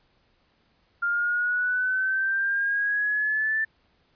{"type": "exponential sweep", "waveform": "sine", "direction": "up", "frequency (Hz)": [1396.9, 1772], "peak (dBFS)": -22, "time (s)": [1.02, 3.65], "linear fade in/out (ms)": 10, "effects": ["pink hiss -66 dBFS RMS until 4.15 s", "resampled to 11025 Hz"]}